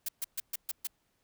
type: noise bursts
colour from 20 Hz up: blue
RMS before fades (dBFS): -34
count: 6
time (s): 0.06-0.872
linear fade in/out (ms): 5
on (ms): 27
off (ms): 130
effects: pink hiss -75 dBFS RMS until 1.23 s